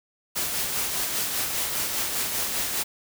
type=noise with tremolo; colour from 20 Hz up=white; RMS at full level=-26 dBFS; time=0.35-2.84 s; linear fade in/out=20 ms; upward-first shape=sine; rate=5 Hz; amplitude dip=35%; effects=none